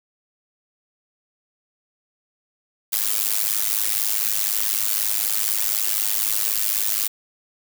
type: noise with amplitude modulation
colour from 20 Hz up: blue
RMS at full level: -18 dBFS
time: 2.92-7.08 s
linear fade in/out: 10 ms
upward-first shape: sine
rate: 104 Hz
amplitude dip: 100%
effects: none